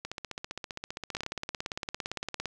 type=two click trains; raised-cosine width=0.2 ms; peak=-16 / -19 dBFS; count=24 / 19; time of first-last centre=1.15-2.457 / 0.05-1.234 s; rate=17.6 / 15.2 Hz; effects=none